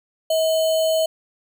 sine tone with sample-and-hold, 641 Hz, E5, 49 cents flat, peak -16 dBFS, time 0.3-1.06 s, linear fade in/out 5 ms, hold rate 3675 Hz, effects none

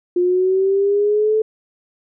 sine linear sweep, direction up, 352.6 to 438.4 Hz, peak -13 dBFS, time 0.16-1.42 s, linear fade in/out 5 ms, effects none

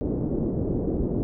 white low-pass noise, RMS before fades -26 dBFS, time 0.01-1.23 s, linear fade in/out 0 ms, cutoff 400 Hz, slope 24 dB/octave, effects none

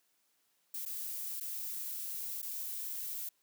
violet noise with dropouts, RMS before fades -40 dBFS, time 0.74-3.29 s, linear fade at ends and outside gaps 5 ms, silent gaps 0.853-0.859 / 1.4-1.408 / 2.418-2.426 s, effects white hiss -75 dBFS RMS until 3.42 s + high-pass 150 Hz 12 dB/octave

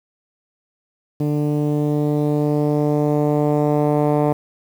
10% pulse tone with low-pass filter sweep, 148.3 Hz, D3, 17 cents sharp, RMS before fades -18 dBFS, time 1.2-4.33 s, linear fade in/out 5 ms, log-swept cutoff 300 to 790 Hz, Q 0.92, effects 7-bit

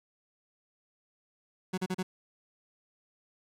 30% pulse tone bursts, 185 Hz, F#3, in tune, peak -27 dBFS, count 4, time 1.73-2.03 s, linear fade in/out 10 ms, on 48 ms, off 36 ms, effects low-pass 11000 Hz 12 dB/octave + 10-bit

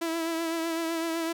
sawtooth tone with vibrato, 329.6 Hz, E4, in tune, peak -24 dBFS, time 0.01-1.33 s, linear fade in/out 10 ms, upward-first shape triangle, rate 7.9 Hz, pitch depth 39 cents each way, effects none

